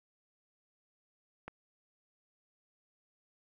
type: click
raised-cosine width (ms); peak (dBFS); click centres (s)
0.5; -27; 1.48
effects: 11-bit